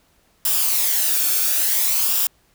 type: noise with flanger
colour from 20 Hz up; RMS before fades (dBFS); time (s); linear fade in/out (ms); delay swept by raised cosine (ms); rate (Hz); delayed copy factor
blue; -19; 0.45-2.27; 2; 0.47 to 1.02; 0.57; -0.5
effects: pink hiss -60 dBFS RMS until 2.54 s

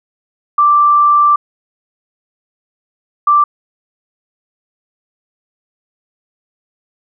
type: tone bursts at uneven times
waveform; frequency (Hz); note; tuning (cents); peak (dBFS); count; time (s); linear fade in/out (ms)
sine; 1174.7; D6; 0; -6; 2; 0.58-1.36 / 3.27-3.44; 5
effects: none

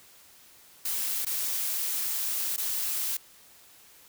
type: noise with dropouts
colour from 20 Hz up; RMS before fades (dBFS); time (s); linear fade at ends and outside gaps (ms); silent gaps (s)
blue; -30; 0.85-3.17; 5; 1.25-1.265 / 2.564-2.578
effects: white hiss -55 dBFS RMS until 4.08 s

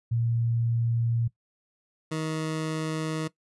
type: tone pair in turn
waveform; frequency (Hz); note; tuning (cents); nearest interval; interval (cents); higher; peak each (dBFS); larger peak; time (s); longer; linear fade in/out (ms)
sine / 20% pulse; 116.54 / 157.78; A#2 / D#3; 0 / +24; perfect fourth; 524; second; -23; neither; 0.11-1.28 / 2.11-3.28; neither; 10
effects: noise-tail reverb RT60 0.1 s tail -18 dB re dry + resampled to 24000 Hz

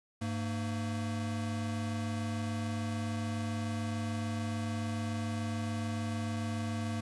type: tone pair together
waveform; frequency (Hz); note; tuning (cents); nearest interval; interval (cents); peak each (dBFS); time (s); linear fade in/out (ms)
square; 101.47 / 227.8; G#2 / A#3; -40 / -40; octave + major second; 1400; -36 / -37; 0.21-7.01; 10
effects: resampled to 24000 Hz + 10-bit

